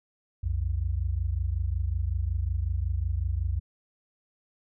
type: tone pair together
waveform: sine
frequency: 62.2 / 87.62 Hz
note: B1 / F2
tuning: +13 / +6 cents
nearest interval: tritone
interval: 593 cents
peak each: -28 dBFS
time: 0.43-3.6 s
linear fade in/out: 10 ms
effects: none